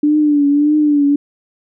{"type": "tone with vibrato", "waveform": "sine", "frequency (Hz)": 293.7, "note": "D4", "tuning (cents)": 0, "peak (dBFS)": -9, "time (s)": [0.03, 1.16], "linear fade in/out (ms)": 5, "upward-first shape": "triangle", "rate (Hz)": 1.7, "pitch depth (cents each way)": 66, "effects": []}